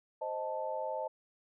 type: chord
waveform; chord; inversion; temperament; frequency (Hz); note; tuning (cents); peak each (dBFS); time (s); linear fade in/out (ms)
sine; A diminished; first; equal; 523.3 / 622.3 / 880; C5 / Eb5 / A5; 0 / 0 / 0; -39 / -38 / -38; 0.21-1.08; 10
effects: none